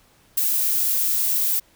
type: noise with ADSR envelope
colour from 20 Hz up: violet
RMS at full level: -19 dBFS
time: 0.37-1.6 s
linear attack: 8 ms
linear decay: 21 ms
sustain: -2 dB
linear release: 13 ms
effects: pink hiss -57 dBFS RMS until 1.75 s